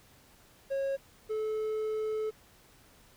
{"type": "tone pair in turn", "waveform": "triangle", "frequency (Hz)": [546, 433.4], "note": ["C#5", "A4"], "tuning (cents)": [-26, -26], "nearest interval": "major third", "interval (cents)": 400, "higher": "first", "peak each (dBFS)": [-27, -28], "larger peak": "first", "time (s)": [[0.7, 0.97], [1.29, 2.31]], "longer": "second", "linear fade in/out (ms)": 20, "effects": ["pink hiss -60 dBFS RMS until 3.16 s"]}